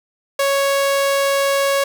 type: tone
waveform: sawtooth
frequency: 554.4 Hz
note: C#5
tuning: in tune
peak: -11 dBFS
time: 0.39-1.84 s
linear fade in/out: 5 ms
effects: none